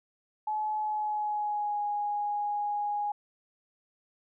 sine tone with pitch glide, 855 to 826.8 Hz, A5 to G#5, -50 to -8 cents, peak -28 dBFS, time 0.47-3.12 s, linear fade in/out 5 ms, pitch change -58 cents, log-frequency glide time 0.78-1.83 s, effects none

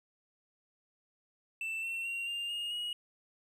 triangle tone with pitch steps, 2662 / 2707 / 2753 / 2799 / 2846 / 2895 Hz, E7 / E7 / F7 / F7 / F7 / F#7, +16 / +45 / -25 / +3 / +32 / -38 cents, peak -33 dBFS, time 1.61-2.93 s, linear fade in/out 2 ms, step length 220 ms, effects none

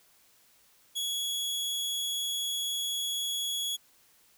sawtooth tone, 3354 Hz, G#7, 16 cents sharp, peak -27 dBFS, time 0.95-3.77 s, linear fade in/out 20 ms, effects white hiss -63 dBFS RMS until 4.37 s

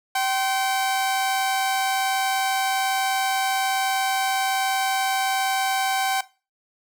sawtooth tone pair together, 770.7 / 1048 Hz, G5 / C6, -30 / +2 cents, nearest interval perfect fourth, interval 532 cents, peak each -17 / -28 dBFS, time 0.15-6.21 s, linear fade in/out 5 ms, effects noise-tail reverb RT60 0.3 s tail -17 dB re dry

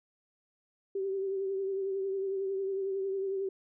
sine tone with vibrato, 387.9 Hz, G4, 18 cents flat, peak -30 dBFS, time 0.95-3.49 s, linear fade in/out 5 ms, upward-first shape triangle, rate 11 Hz, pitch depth 42 cents each way, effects none

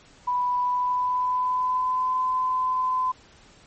sine tone with pitch glide, 987.8 to 1019.7 Hz, B5 to C6, 0 to -45 cents, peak -21 dBFS, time 0.27-3.12 s, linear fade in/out 10 ms, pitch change +55 cents, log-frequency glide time 0.6-2.16 s, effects pink hiss -53 dBFS RMS until 3.66 s + MP3 32 kbps

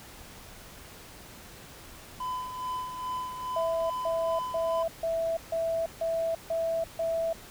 triangle tone with tremolo, 1009 Hz, B5, 37 cents sharp, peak -28 dBFS, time 2.2-4.83 s, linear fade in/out 5 ms, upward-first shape sine, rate 2.4 Hz, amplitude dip 55%
sine tone bursts, 659.3 Hz, E5, in tune, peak -26 dBFS, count 8, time 3.56-7.33 s, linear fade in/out 5 ms, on 340 ms, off 150 ms
effects pink hiss -48 dBFS RMS until 7.5 s

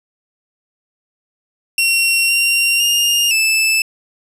sawtooth tone with pitch steps, 2735 / 2760 / 2823 / 2631 Hz, F7 / F7 / F7 / E7, -37 / -21 / +18 / -4 cents, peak -9 dBFS, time 1.78-3.82 s, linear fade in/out 2 ms, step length 510 ms, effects resampled to 32000 Hz + 8-bit

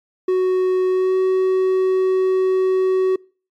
triangle tone with pitch glide, 370.6 to 375.3 Hz, F#4 to F#4, +3 to +25 cents, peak -12 dBFS, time 0.28-3.16 s, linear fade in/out 5 ms, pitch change +22 cents, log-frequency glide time 0.89-1.17 s, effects noise-tail reverb RT60 0.4 s tail -25 dB re dry + MP3 96 kbps

